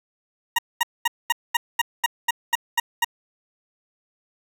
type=tone bursts; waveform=20% pulse; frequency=942 Hz; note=A#5; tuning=18 cents sharp; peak=-12 dBFS; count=11; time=0.56-3.046 s; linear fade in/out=5 ms; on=26 ms; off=220 ms; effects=none